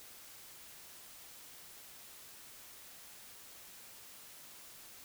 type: silence
effects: white hiss -54 dBFS RMS until 5.04 s